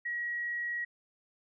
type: tone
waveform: sine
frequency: 1908 Hz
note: A#6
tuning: 40 cents sharp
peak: -32 dBFS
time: 0.05-0.85 s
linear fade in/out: 10 ms
effects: none